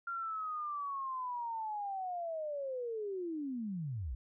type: linear sweep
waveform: sine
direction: down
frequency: 1392 to 51.8 Hz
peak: -36 dBFS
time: 0.07-4.15 s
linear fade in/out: 5 ms
effects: none